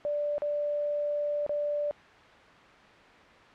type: tone with dropouts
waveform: sine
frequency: 587.3 Hz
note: D5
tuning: in tune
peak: -27 dBFS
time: 0.05-1.91 s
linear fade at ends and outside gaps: 0 ms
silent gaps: 0.381-0.42 / 1.464-1.494 s
effects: white hiss -52 dBFS RMS until 3.54 s + low-pass 2000 Hz 12 dB/octave